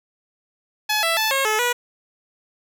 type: tone with pitch steps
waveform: 10% pulse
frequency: 851 / 663 / 874 / 542 / 431.1 / 486 Hz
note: G#5 / E5 / A5 / C#5 / A4 / B4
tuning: +42 / +10 / -12 / -39 / -35 / -28 cents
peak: -10 dBFS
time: 0.89-1.73 s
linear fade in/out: 10 ms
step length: 140 ms
effects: none